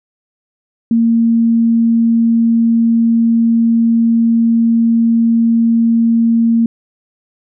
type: tone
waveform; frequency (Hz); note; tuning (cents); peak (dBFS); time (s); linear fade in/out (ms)
sine; 230; A#3; -23; -8; 0.91-6.66; 2
effects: none